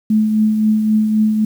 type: tone with tremolo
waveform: sine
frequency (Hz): 215.7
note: A3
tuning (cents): -34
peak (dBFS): -9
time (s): 0.1-1.45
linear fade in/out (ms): 5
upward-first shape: triangle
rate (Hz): 3.8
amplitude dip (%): 45
effects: 7-bit